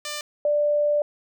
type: tone pair in turn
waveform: 5% pulse / sine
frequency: 595 / 589.5 Hz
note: D5 / D5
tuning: +22 / +6 cents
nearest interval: unison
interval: 16 cents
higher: first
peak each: -18 dBFS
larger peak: neither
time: 0.05-0.21 / 0.45-1.02 s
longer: second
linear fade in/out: 2 ms
effects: none